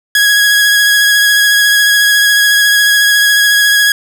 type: tone with vibrato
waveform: sawtooth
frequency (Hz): 1661.2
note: G#6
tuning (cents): 0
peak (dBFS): -3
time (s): 0.15-3.92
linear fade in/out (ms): 2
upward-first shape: triangle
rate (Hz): 14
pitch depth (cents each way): 19
effects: none